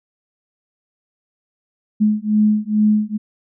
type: beating tone pair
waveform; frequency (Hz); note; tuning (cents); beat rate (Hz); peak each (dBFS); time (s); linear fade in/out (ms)
sine; 211.2 / 213.5; G#3 / G#3; +29 / +48; 2.3; -16; 2-3.18; 20
effects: none